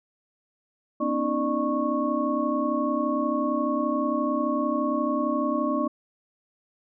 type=tone cluster; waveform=sine; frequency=243.3 / 278.2 / 309.6 / 599 / 1102 Hz; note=B3 / C#4 / D#4 / D5 / C#6; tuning=-26 / +6 / -9 / +34 / -11 cents; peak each=-29 dBFS; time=1-5.88 s; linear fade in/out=10 ms; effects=none